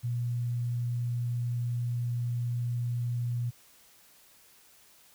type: tone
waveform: sine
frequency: 120.4 Hz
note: B2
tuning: 44 cents flat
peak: -28 dBFS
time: 0.03-3.51 s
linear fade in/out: 20 ms
effects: white hiss -59 dBFS RMS until 5.14 s